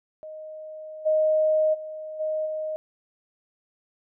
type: tone with level steps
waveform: sine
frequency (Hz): 622.3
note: D#5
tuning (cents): 0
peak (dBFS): -36 / -18 / -33 / -24 / -27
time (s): 0.23-2.76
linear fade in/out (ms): 0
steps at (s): 1.05 / 1.73 / 2.19 / 2.45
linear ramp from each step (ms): 20
effects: none